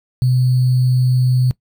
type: tone with sample-and-hold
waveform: sine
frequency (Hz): 126.8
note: B2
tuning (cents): +46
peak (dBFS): -11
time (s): 0.22-1.51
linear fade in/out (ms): 0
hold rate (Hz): 4410
effects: noise-tail reverb RT60 0.1 s tail -20 dB re dry